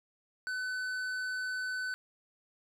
sine tone with tanh clipping, 1508 Hz, F#6, 32 cents sharp, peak -35 dBFS, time 0.47-1.94 s, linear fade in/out 0 ms, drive 11 dB, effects none

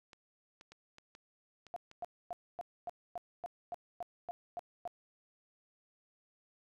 clicks, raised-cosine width 0.2 ms, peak -37 dBFS, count 7, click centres 0.132 / 0.611 / 0.72 / 0.984 / 1.151 / 1.667 / 1.914 s
sine tone bursts, 701 Hz, F5, 6 cents sharp, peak -37 dBFS, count 12, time 1.74-4.876 s, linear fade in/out 0 ms, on 23 ms, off 260 ms
effects none

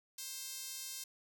sawtooth tone with high-pass filter, 527 Hz, C5, 12 cents sharp, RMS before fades -45 dBFS, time 0.18-1.04 s, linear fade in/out 5 ms, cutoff 5500 Hz, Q 1, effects none

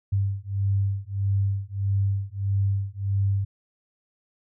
sine beating tone pair, 98 / 99.6 Hz, G2 / G2, 0 / +28 cents, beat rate 1.6 Hz, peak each -25 dBFS, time 0.12-3.45 s, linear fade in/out 10 ms, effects none

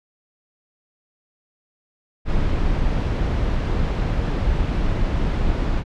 brown noise, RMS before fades -20 dBFS, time 2.25-5.84 s, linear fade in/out 50 ms, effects low-pass 4000 Hz 12 dB/octave

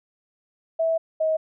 sine tone pair in turn, 653 / 633.3 Hz, E5 / D#5, -17 / +30 cents, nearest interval minor second, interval 53 cents, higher first, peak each -19 dBFS, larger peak neither, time 0.79-0.98 / 1.2-1.37 s, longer first, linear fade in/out 10 ms, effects none

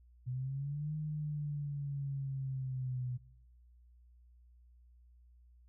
sine linear two-way sweep, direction up then down, 123.9 to 154 to 123.9 Hz, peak -35 dBFS, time 0.26-3.18 s, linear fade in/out 20 ms, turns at 0.95 s, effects noise-tail reverb RT60 0.9 s tail -22 dB re dry + added 60 Hz sine -59 dBFS peak until 5.68 s

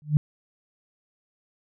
sine tone with exponential growth, 150 Hz, D3, 37 cents sharp, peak -11 dBFS, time 0.02-0.17 s, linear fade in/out 0 ms, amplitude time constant 31 ms, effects none

